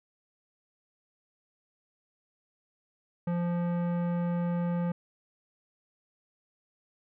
sine tone with tanh clipping, 173.6 Hz, F3, 10 cents flat, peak -29 dBFS, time 3.27-4.92 s, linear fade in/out 5 ms, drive 16 dB, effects none

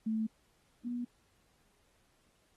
sine tone pair in turn, 220 / 242.5 Hz, A3 / B3, 0 / -31 cents, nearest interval major second, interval 169 cents, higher second, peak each -30 / -34 dBFS, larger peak first, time 0.06-0.27 / 0.84-1.05 s, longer neither, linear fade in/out 10 ms, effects pink hiss -72 dBFS RMS until 2.56 s + AAC 32 kbps

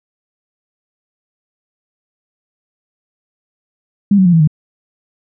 sine tone with pitch steps, 201.6 / 188.1 / 175.5 / 163.75 / 152.78 Hz, G3 / F#3 / F3 / E3 / D#3, +49 / +29 / +9 / -11 / -31 cents, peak -6 dBFS, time 4.11-4.475 s, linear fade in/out 5 ms, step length 73 ms, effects none

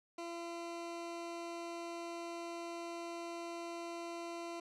20% pulse tone, 340 Hz, F4, 46 cents flat, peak -37 dBFS, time 0.18-4.6 s, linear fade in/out 5 ms, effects low-pass 8000 Hz 12 dB/octave

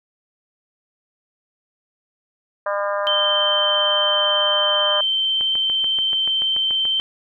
harmonic tone, 201.7 Hz, G3, 50 cents sharp, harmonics 3 / 4 / 5 / 6 / 7 / 8 / 9, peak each -22 / -35 / -27 / -27 / -34 / -31 / -39 dBFS, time 2.66-5.01 s, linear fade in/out 5 ms
sine tone with vibrato, 3110 Hz, G7, 14 cents flat, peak -17 dBFS, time 3.07-7 s, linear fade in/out 0 ms, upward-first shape sine, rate 18 Hz, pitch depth 10 cents each way
click train, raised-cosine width 0.5 ms, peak -19 dBFS, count 12, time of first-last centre 5.41-6.997 s, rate 6.93 Hz
effects none

